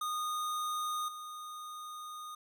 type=tone with level steps; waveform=square; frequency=1231 Hz; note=D#6; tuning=19 cents flat; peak=-34 / -43 dBFS; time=0.01-2.35 s; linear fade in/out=5 ms; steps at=1.08 s; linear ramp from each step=5 ms; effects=none